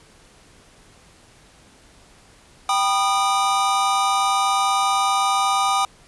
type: chord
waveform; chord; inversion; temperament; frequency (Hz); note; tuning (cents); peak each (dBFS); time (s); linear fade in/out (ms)
square; G augmented; none; just; 784 / 980 / 1225; G5 / B5 / D#6; 0 / -14 / -27; -22 / -26 / -21; 2.69-5.85; 2
effects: pink hiss -51 dBFS RMS until 6.07 s + resampled to 24000 Hz